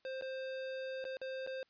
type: tone with dropouts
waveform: square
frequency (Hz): 525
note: C5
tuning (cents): +6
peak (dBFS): -40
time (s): 0.05-1.63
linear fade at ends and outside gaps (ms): 1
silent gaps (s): 0.212-0.222 / 1.042-1.051 / 1.17-1.215 / 1.465-1.473
effects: white hiss -75 dBFS RMS until 1.69 s + resampled to 11025 Hz